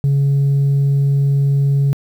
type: tone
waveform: sine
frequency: 139.6 Hz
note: C#3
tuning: 13 cents sharp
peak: -9 dBFS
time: 0.04-1.93 s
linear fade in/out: 0 ms
effects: tanh soft clip ceiling -10 dBFS + 8-bit